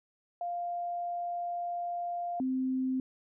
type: tone pair in turn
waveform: sine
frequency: 698.5 / 259.8 Hz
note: F5 / C4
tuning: 0 / -12 cents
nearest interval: octave + perfect fourth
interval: 1712 cents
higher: first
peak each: -32 / -28 dBFS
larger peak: second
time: 0.41-2.4 / 2.4-3 s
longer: first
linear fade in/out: 2 ms
effects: none